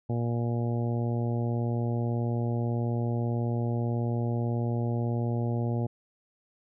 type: harmonic tone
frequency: 118.3 Hz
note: A#2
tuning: 26 cents sharp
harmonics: 1 / 2 / 3 / 4 / 5 / 6 / 7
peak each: -27 / -33 / -37 / -39 / -41 / -43 / -44 dBFS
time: 0.09-5.87 s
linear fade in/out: 10 ms
effects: none